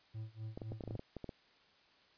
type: tone with tremolo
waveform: triangle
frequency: 110 Hz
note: A2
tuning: in tune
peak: -38 dBFS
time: 0.14-0.97 s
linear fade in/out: 10 ms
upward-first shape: sine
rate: 4 Hz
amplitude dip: 95%
type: clicks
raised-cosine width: 2 ms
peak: -30 dBFS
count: 12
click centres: 0.575 / 0.618 / 0.72 / 0.808 / 0.838 / 0.877 / 0.909 / 0.953 / 0.994 / 1.167 / 1.243 / 1.292 s
effects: white hiss -67 dBFS RMS until 2.17 s + resampled to 11025 Hz